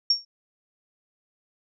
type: tone with exponential decay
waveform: sine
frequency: 5520 Hz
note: F8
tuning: 21 cents flat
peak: -14 dBFS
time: 0.1-0.25 s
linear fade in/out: 5 ms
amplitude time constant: 32 ms
effects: none